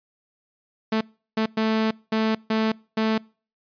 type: tone bursts at uneven times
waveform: sawtooth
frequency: 220 Hz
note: A3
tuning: in tune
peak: -16 dBFS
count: 6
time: 0.92-1.01 / 1.37-1.46 / 1.57-1.91 / 2.12-2.35 / 2.5-2.72 / 2.97-3.18 s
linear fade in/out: 5 ms
effects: noise-tail reverb RT60 0.4 s tail -26 dB re dry + resampled to 11025 Hz